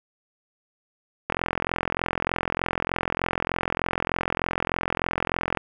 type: click train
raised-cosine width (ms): 0.5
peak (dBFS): -8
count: 186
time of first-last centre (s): 1.3-5.573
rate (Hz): 43.3
effects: 8-bit

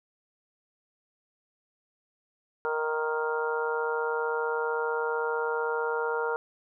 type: harmonic tone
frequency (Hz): 155.56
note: D#3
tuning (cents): 0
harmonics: 3 / 4 / 5 / 6 / 7 / 8 / 9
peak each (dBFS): -29 / -41 / -40 / -33 / -42 / -42 / -33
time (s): 2.65-6.36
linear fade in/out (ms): 0
effects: none

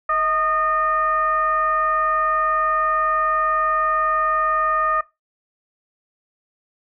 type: tone with frequency modulation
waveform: sine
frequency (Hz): 1231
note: D#6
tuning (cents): -19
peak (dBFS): -17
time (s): 0.09-5.01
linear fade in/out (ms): 5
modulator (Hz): 598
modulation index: 0.66
effects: noise-tail reverb RT60 0.2 s tail -17 dB re dry

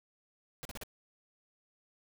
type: noise bursts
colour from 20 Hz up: pink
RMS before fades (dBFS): -43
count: 4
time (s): 0.63-0.835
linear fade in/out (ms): 0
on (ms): 22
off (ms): 39
effects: none

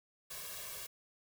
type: noise with comb filter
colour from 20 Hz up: white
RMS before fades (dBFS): -45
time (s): 0.3-0.87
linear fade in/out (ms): 10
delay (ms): 1.8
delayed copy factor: +0.8
effects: none

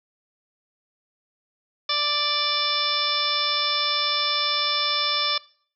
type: harmonic tone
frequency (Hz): 587.3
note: D5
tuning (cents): 0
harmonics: 1 / 2 / 3 / 4 / 5 / 6 / 7 / 8 / 9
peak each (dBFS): -35 / -28 / -36 / -32 / -35 / -25 / -34 / -33 / -27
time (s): 1.89-5.38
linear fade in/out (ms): 5
effects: noise-tail reverb RT60 0.5 s tail -21 dB re dry

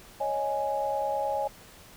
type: chord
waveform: sine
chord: C# suspended second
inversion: none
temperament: just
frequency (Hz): 554.4 / 623.7 / 831.5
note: C#5 / D#5 / G#5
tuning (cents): 0 / +4 / +2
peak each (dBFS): -31 / -33 / -29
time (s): 0.2-1.48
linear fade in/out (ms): 10
effects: pink hiss -51 dBFS RMS until 1.96 s

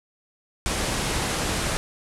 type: low-pass noise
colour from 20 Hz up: pink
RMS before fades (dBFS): -26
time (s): 0.66-1.77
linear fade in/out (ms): 0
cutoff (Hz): 11000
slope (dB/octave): 48
effects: none

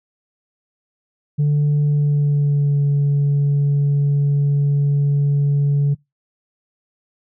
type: tone with pitch glide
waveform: sine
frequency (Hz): 146.83 to 142.73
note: D3 to D3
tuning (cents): 0 to -49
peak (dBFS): -11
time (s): 1.38-5.95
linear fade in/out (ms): 20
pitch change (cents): -49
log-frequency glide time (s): 1.86-2.82
effects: noise-tail reverb RT60 0.2 s tail -25 dB re dry + tanh soft clip ceiling -12 dBFS

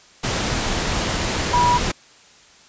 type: tone in noise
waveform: sine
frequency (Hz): 973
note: B5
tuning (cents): -26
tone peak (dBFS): -14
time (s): 1.53-1.78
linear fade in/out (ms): 10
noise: pink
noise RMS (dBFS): -22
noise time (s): 0.23-1.92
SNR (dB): +5
effects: white hiss -49 dBFS RMS until 2.68 s + resampled to 16000 Hz

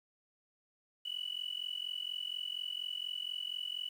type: tone with amplitude modulation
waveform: sine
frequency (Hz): 2960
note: F#7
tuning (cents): 0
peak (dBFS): -32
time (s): 1.05-3.89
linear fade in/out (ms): 10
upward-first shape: sine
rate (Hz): 44.2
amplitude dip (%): 95
effects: tanh soft clip ceiling -30 dBFS + 10-bit

